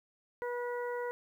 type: harmonic tone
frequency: 485.7 Hz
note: B4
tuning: 29 cents flat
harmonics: 1 / 2 / 3 / 4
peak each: -35 / -41 / -45 / -47 dBFS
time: 0.42-1.11 s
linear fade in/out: 0 ms
effects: 11-bit